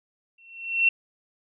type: tone with exponential growth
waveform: sine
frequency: 2713 Hz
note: E7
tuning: 49 cents sharp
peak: -14 dBFS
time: 0.38-0.89 s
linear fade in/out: 5 ms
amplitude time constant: 110 ms
effects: none